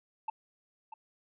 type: tone with echo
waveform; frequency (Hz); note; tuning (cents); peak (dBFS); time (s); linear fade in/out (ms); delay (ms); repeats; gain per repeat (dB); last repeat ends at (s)
triangle; 880; A5; 0; -29; 0.28-0.3; 5; 640; 1; -11; 0.94
effects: resampled to 8000 Hz